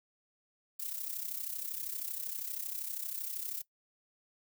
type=noise with amplitude modulation; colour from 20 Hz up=violet; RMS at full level=-36 dBFS; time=0.79-3.62 s; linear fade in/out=10 ms; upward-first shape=sine; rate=32.7 Hz; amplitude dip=70%; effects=noise-tail reverb RT60 0.1 s tail -19 dB re dry